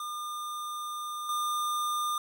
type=tone with level steps; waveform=square; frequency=1206 Hz; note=D6; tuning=46 cents sharp; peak=-35 / -29 dBFS; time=0-2.18 s; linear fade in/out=2 ms; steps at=1.29 s; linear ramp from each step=2 ms; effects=none